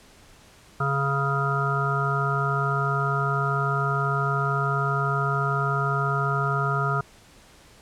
harmonic tone, 139 Hz, C#3, 5 cents sharp, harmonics 1 / 3 / 5 / 7 / 9 / 10, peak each -25 / -32 / -32 / -34 / -27 / -29 dBFS, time 0.8-7.01 s, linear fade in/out 5 ms, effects pink hiss -52 dBFS RMS until 7.81 s + low-pass 10000 Hz 12 dB/octave

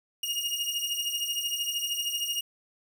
sawtooth beating tone pair, 2850 / 2863 Hz, F7 / F7, +34 / +42 cents, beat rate 13 Hz, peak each -29 / -28 dBFS, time 0.23-2.41 s, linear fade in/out 5 ms, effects none

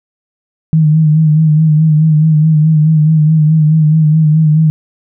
sine tone with vibrato, 155.56 Hz, D#3, in tune, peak -5 dBFS, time 0.73-4.7 s, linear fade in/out 0 ms, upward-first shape sine, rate 4.7 Hz, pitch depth 48 cents each way, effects none

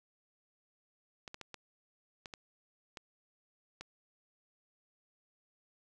clicks, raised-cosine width 0.2 ms, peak -27 dBFS, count 8, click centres 1.278 / 1.344 / 1.413 / 1.543 / 2.258 / 2.338 / 2.972 / 3.81 s, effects none

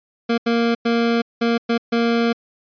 25% pulse tone bursts at uneven times, 233.1 Hz, A#3, in tune, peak -12 dBFS, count 6, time 0.29-0.38 / 0.46-0.75 / 0.85-1.22 / 1.41-1.58 / 1.69-1.78 / 1.92-2.33 s, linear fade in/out 10 ms, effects resampled to 11025 Hz

